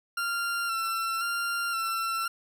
40% pulse tone with vibrato, 1369 Hz, F6, 35 cents flat, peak -27 dBFS, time 0.17-2.28 s, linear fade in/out 5 ms, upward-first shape square, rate 0.96 Hz, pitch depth 26 cents each way, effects 10-bit

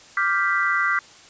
sine chord, G dominant seventh, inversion second, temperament equal, 1174.7 / 1396.9 / 1568 / 1975.5 Hz, D6 / F6 / G6 / B6, 0 / 0 / 0 / 0 cents, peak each -24 dBFS, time 0.17-0.99 s, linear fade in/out 2 ms, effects white hiss -47 dBFS RMS until 1.29 s + resampled to 16000 Hz

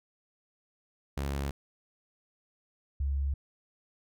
sawtooth / sine tone pair in turn, 69.6 / 69.36 Hz, C#2 / C#2, +8 / +2 cents, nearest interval unison, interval 6 cents, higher first, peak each -27 dBFS, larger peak neither, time 1.17-1.51 / 3-3.34 s, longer neither, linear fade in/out 5 ms, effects none

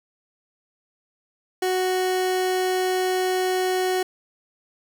30% pulse tone, 370 Hz, F#4, in tune, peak -18 dBFS, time 1.62-4.03 s, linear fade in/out 5 ms, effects none

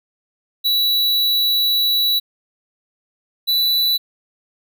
square tone pair in turn, 3931 / 3965 Hz, B7 / B7, -9 / +6 cents, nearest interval unison, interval 15 cents, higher second, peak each -15 dBFS, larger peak neither, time 0.64-2.2 / 3.47-3.98 s, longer first, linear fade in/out 20 ms, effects none

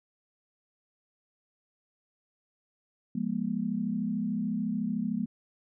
sine chord, F diminished, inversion none, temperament equal with one note detuned, 174.61 / 207.7 / 241.2 Hz, F3 / Ab3 / Cb4, 0 / 0 / -41 cents, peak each -35 / -31 / -32 dBFS, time 3.15-5.26 s, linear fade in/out 5 ms, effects none

